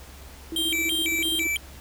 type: tone with tremolo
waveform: sine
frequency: 326.8 Hz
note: E4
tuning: 15 cents flat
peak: -29 dBFS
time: 0.52-1.47 s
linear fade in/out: 2 ms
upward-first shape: square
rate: 15 Hz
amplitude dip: 65%
type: tone with vibrato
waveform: square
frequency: 2714 Hz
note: E7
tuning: 50 cents sharp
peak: -24 dBFS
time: 0.56-1.57 s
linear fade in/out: 2 ms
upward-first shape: square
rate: 3 Hz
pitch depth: 270 cents each way
type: tone with pitch glide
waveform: 5% pulse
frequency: 3813 to 3840 Hz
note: A#7 to B7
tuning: +38 to -49 cents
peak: -28 dBFS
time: 0.56-1.44 s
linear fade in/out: 5 ms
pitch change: +13 cents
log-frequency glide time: 1.17-1.27 s
effects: added 68 Hz sine -44 dBFS peak until 1.8 s + pink hiss -47 dBFS RMS until 1.8 s